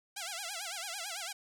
5% pulse tone with vibrato, 740 Hz, F#5, in tune, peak -26 dBFS, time 0.16-1.33 s, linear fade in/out 10 ms, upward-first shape sine, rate 9 Hz, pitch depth 200 cents each way, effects none

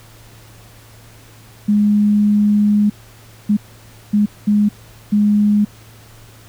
sine tone bursts at uneven times, 207.7 Hz, G#3, in tune, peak -10 dBFS, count 5, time 1.68-2.9 / 3.49-3.57 / 4.13-4.26 / 4.47-4.69 / 5.12-5.65 s, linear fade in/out 10 ms, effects added 111 Hz sine -43 dBFS peak until 6.48 s + pink hiss -45 dBFS RMS until 6.48 s

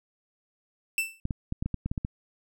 45% pulse tone with exponential decay, 2662 Hz, E7, 16 cents sharp, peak -21 dBFS, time 0.98-1.2 s, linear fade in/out 1 ms, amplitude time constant 46 ms
clicks, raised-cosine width 5 ms, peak -17 dBFS, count 10, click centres 1.254 / 1.308 / 1.524 / 1.625 / 1.66 / 1.743 / 1.86 / 1.915 / 1.978 / 2.049 s
effects none

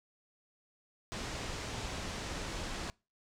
pink low-pass noise, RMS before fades -40 dBFS, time 1.12-2.9 s, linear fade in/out 0 ms, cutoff 7600 Hz, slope 24 dB/octave, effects noise-tail reverb RT60 0.3 s tail -25 dB re dry

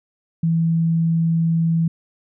sine tone, 164.81 Hz, E3, in tune, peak -15 dBFS, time 0.43-1.88 s, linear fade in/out 5 ms, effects none

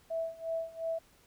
sine tone with tremolo, 656 Hz, E5, 9 cents flat, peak -30 dBFS, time 0.1-0.99 s, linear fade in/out 10 ms, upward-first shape sine, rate 2.8 Hz, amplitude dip 90%, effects pink hiss -64 dBFS RMS until 1.26 s

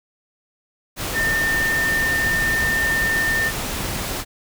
sine tone in noise, 1806 Hz, A6, 45 cents sharp, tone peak -18 dBFS, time 1.13-3.52 s, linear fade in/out 50 ms, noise pink, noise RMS -26 dBFS, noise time 0.96-4.25 s, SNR +5 dB, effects none

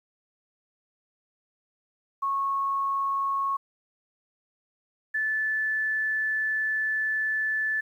sine tone pair in turn, 1099 / 1744.6 Hz, C#6 / A6, -15 / -15 cents, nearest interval minor sixth, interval 800 cents, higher second, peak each -24 dBFS, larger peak neither, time 2.22-3.57 / 5.14-7.81 s, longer second, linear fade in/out 10 ms, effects 10-bit

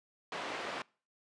pink band-pass noise, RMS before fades -40 dBFS, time 0.32-0.82 s, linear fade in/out 2 ms, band 410 to 3100 Hz, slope 12 dB/octave, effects noise-tail reverb RT60 0.4 s tail -25 dB re dry + resampled to 22050 Hz

